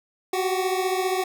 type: beating tone pair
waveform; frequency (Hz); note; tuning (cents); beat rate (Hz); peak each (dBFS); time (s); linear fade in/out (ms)
25% pulse; 370 / 385; F#4 / G4; 0 / -31; 15; -20 / -24; 0.33-1.24; 5
effects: none